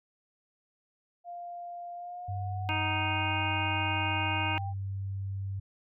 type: tone with pitch glide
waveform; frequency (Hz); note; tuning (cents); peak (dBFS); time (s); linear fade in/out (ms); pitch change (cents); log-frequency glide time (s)
sine; 698.5 to 788.6; F5 to G5; 0 to +10; -38; 1.24-4.74; 50; +210; 1.94-3.45
type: tone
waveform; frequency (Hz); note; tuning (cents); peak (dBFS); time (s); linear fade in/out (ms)
sine; 97.5; G2; -9; -32; 2.28-5.6; 10
type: harmonic tone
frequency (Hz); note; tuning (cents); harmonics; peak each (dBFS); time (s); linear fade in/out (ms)
311.6; D#4; +3; 1 / 2 / 3 / 4 / 5 / 7 / 8 / 9; -39 / -44 / -34 / -41 / -39 / -38 / -35 / -36; 2.69-4.58; 0
effects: none